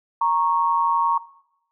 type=tone pair together; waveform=sine; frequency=932.3 / 1103.6 Hz; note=A#5 / C#6; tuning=0 / -8 cents; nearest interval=minor third; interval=292 cents; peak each=-19 / -21 dBFS; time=0.21-1.18 s; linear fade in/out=5 ms; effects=noise-tail reverb RT60 0.8 s tail -19 dB re dry